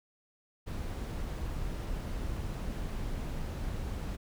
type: noise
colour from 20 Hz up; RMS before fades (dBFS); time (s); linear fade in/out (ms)
brown; -36; 0.66-4.17; 20
effects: none